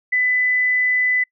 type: tone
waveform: sine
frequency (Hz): 2000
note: B6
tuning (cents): +21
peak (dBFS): -15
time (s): 0.12-1.24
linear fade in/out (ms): 10
effects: noise-tail reverb RT60 0.1 s tail -26 dB re dry